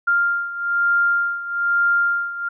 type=beating tone pair; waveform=sine; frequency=1396.9 / 1398 Hz; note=F6 / F6; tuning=0 / +1 cents; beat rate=1.1 Hz; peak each=-18 / -22 dBFS; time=0.07-2.49 s; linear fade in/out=10 ms; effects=none